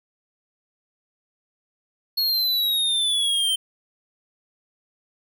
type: exponential sweep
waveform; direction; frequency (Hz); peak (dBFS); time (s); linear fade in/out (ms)
square; down; 4342 to 3100; -20; 2.17-3.56; 10
effects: none